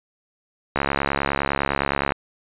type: click train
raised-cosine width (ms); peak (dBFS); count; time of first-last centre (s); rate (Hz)
0.5; -5; 96; 0.76-2.121; 69.8
effects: resampled to 8000 Hz